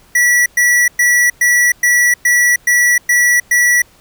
square tone bursts, 1946 Hz, B6, 26 cents flat, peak -9 dBFS, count 9, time 0.15-3.82 s, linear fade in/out 5 ms, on 310 ms, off 110 ms, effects pink hiss -48 dBFS RMS until 4 s

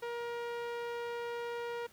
sawtooth tone with low-pass filter, 473.3 Hz, A#4, 26 cents sharp, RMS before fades -39 dBFS, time 0.02-1.87 s, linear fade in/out 10 ms, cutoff 2900 Hz, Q 0.63, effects pink hiss -61 dBFS RMS until 1.92 s + high-pass 80 Hz 12 dB/octave

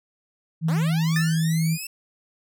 sine tone, 161.4 Hz, E3, 36 cents flat, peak -19 dBFS, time 0.61-1.78 s, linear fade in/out 50 ms
10% pulse linear sweep, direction up, 210 to 2679 Hz, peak -23 dBFS, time 0.68-1.87 s, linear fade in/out 5 ms
square tone with exponential decay, 1766 Hz, A6, 6 cents sharp, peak -23 dBFS, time 1.16-1.57 s, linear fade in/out 2 ms, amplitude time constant 87 ms
effects none

